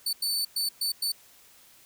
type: tone bursts at uneven times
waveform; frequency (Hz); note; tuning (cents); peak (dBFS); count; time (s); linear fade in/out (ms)
sawtooth; 4514; C#8; +31; -23; 5; 0.06-0.13 / 0.22-0.45 / 0.56-0.69 / 0.81-0.92 / 1.02-1.12; 5
effects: white hiss -56 dBFS RMS until 1.85 s